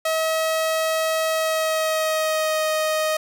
sawtooth tone with pitch glide, 640 to 624.3 Hz, D#5 to D#5, +49 to +6 cents, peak -16 dBFS, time 0.05-3.17 s, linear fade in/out 5 ms, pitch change -43 cents, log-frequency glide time 1.29-2.68 s, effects none

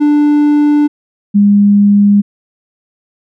triangle / sine tone pair in turn, 294.9 / 203.4 Hz, D4 / G#3, +7 / -36 cents, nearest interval tritone, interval 643 cents, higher first, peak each -4 dBFS, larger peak neither, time 0-0.88 / 1.34-2.22 s, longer neither, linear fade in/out 20 ms, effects none

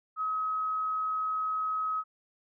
sine tone, 1274 Hz, D#6, 41 cents sharp, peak -28 dBFS, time 0.16-2.04 s, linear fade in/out 50 ms, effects none

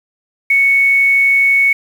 sine tone with quantisation, 2217 Hz, C#7, in tune, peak -8 dBFS, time 0.5-1.73 s, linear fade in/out 5 ms, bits 6, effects none

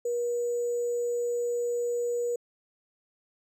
sine tone with sample-and-hold, 479.5 Hz, A#4, 49 cents sharp, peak -26 dBFS, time 0.05-2.36 s, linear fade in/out 5 ms, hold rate 7350 Hz, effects low-pass 12000 Hz 12 dB/octave

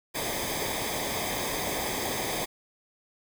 pink noise with comb filter, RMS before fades -31 dBFS, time 0.14-2.46 s, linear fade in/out 20 ms, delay 0.71 ms, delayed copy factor -0.75, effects none

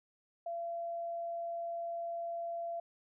sine tone, 680 Hz, F5, 46 cents flat, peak -36 dBFS, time 0.46-2.8 s, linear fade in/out 5 ms, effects none

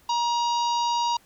harmonic tone, 949 Hz, A#5, 31 cents sharp, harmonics 1 / 3 / 4 / 5 / 6 / 7, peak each -22 / -36 / -35 / -35 / -40 / -43 dBFS, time 0.09-1.17 s, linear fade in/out 5 ms, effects pink hiss -58 dBFS RMS until 1.25 s

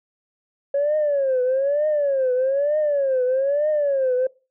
sine tone with vibrato, 554 Hz, C#5, 1 cent flat, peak -16 dBFS, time 0.74-4.27 s, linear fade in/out 5 ms, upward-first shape triangle, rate 1.1 Hz, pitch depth 190 cents each way, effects noise-tail reverb RT60 0.3 s tail -22 dB re dry + tanh soft clip ceiling -14 dBFS

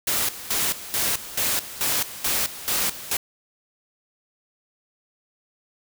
white noise with tremolo, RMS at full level -23 dBFS, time 0.07-3.17 s, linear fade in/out 5 ms, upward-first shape square, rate 2.3 Hz, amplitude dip 80%, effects none

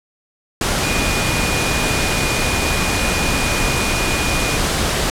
sine tone in noise, 2449 Hz, D#7, 28 cents flat, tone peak -24 dBFS, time 0.83-4.57 s, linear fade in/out 2 ms, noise pink, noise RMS -18 dBFS, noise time 0.61-5.1 s, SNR -9 dB, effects low-pass 10000 Hz 12 dB/octave

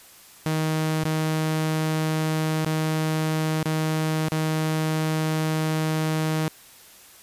sawtooth tone with dropouts, 157.1 Hz, D#3, 17 cents sharp, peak -18 dBFS, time 0.46-6.48 s, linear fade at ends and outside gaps 0 ms, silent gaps 1.036-1.052 / 2.647-2.661 / 3.63-3.657 / 4.285-4.32 s, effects white hiss -49 dBFS RMS until 7.22 s + resampled to 32000 Hz

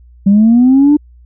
sine linear sweep, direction up, 193.2 to 300.8 Hz, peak -3 dBFS, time 0.26-0.97 s, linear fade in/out 10 ms, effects tanh soft clip ceiling -1 dBFS + added 60 Hz sine -38 dBFS peak until 1.25 s

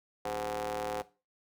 sawtooth ring-modulated tone, 110 Hz, A2, in tune, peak -26 dBFS, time 0.25-1.02 s, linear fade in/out 5 ms, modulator 625 Hz, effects noise-tail reverb RT60 0.3 s tail -17 dB re dry + high-pass 60 Hz 12 dB/octave

